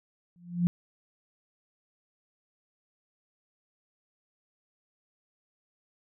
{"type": "tone with exponential growth", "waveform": "sine", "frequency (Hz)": 174.61, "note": "F3", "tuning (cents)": 0, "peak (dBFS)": -18, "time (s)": [0.36, 0.67], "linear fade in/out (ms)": 0, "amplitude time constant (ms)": 66, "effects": []}